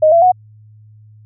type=tone with pitch steps; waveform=sine; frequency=622.3 / 674.7 / 731.5 Hz; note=D#5 / E5 / F#5; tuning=0 / +40 / -20 cents; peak=-6 dBFS; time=0.02-0.32 s; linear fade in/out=10 ms; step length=100 ms; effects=added 107 Hz sine -40 dBFS peak until 1.25 s